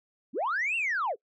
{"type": "linear two-way sweep", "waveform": "sine", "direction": "up then down", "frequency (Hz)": [181.7, 2794, 366], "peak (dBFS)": -25, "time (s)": [0.33, 1.16], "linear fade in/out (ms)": 50, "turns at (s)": 0.76, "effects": ["noise-tail reverb RT60 0.1 s tail -24 dB re dry", "tanh soft clip ceiling -23 dBFS"]}